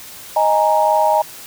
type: chord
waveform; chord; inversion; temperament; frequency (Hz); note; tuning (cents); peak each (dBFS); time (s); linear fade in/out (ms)
sine; D# suspended fourth; none; just; 622.3 / 829.7 / 933.4; D#5 / G#5 / A#5; 0 / -2 / +2; -16; 0.36-1.22; 5
effects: white hiss -36 dBFS RMS until 1.46 s